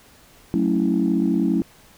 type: chord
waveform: sine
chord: F# minor seventh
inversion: none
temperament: equal with one note detuned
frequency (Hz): 185 / 220 / 277.2 / 327.2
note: F#3 / A3 / C#4 / E4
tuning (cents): 0 / 0 / 0 / -13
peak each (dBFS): -22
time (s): 0.54-1.62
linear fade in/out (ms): 0
effects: tanh soft clip ceiling -9 dBFS + pink hiss -51 dBFS RMS until 1.97 s